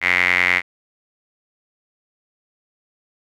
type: tone with band-pass filter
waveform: sawtooth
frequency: 90 Hz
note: F#2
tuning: 47 cents flat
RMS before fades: -17 dBFS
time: 0.01-0.62 s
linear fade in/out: 50 ms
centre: 2100 Hz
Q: 8.5
effects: none